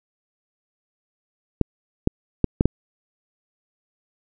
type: clicks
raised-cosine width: 3 ms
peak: -3 dBFS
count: 5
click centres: 1.613 / 2.074 / 2.443 / 2.609 / 2.656 s
effects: none